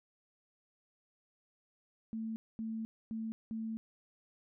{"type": "tone bursts at uneven times", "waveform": "sine", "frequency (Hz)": 222.8, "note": "A3", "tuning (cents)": 22, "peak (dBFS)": -36, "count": 4, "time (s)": [[2.13, 2.36], [2.59, 2.85], [3.11, 3.32], [3.51, 3.77]], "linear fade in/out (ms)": 0, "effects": []}